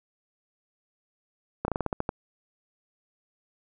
slowing click train, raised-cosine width 1 ms, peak -13 dBFS, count 9, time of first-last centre 1.65-2.091 s, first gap 31 ms, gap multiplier 1.16, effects none

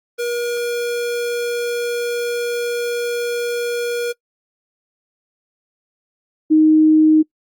square / sine tone pair in turn, 477.9 / 311.6 Hz, A#4 / D#4, +43 / +3 cents, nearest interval perfect fifth, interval 740 cents, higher first, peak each -20 / -8 dBFS, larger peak second, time 0.18-4.13 / 6.5-7.23 s, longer first, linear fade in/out 20 ms, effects noise-tail reverb RT60 0.1 s tail -24 dB re dry + Opus 24 kbps

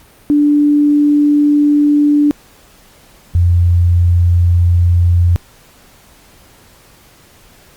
sine tone pair in turn, 293.1 / 87.14 Hz, D4 / F2, -3 / -3 cents, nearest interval octave + major sixth, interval 2100 cents, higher first, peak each -7 dBFS, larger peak neither, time 0.3-2.31 / 3.35-5.36 s, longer neither, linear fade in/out 0 ms, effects pink hiss -45 dBFS RMS until 7.76 s + Opus 48 kbps

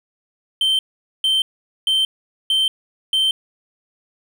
triangle tone bursts, 3114 Hz, G7, 12 cents flat, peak -13 dBFS, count 5, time 0.61-3.31 s, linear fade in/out 2 ms, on 180 ms, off 450 ms, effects none

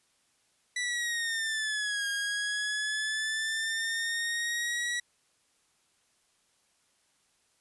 sawtooth linear two-way sweep, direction down then up, 1975.5 to 1624 to 1932 Hz, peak -26 dBFS, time 0.76-5 s, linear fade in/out 5 ms, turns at 2.08 s, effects white hiss -70 dBFS RMS until 7.6 s + resampled to 24000 Hz

